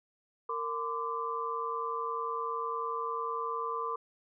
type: tone cluster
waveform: sine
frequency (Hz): 459.5 / 1021 / 1172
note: A#4 / C6 / D6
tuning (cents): -25 / -43 / -4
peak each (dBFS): -38 / -36 / -35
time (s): 0.49-3.96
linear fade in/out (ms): 5
effects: none